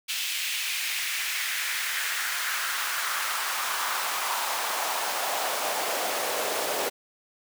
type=noise with high-pass filter sweep; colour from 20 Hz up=pink; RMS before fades=-29 dBFS; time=0.08-6.9 s; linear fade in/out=20 ms; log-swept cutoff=2800 to 480 Hz; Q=2.1; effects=none